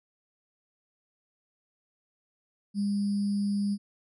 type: tone with sample-and-hold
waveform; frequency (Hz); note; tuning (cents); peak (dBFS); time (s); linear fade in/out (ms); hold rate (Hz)
sine; 202.4; G#3; -44; -25; 2.74-3.78; 50; 4900
effects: resampled to 24000 Hz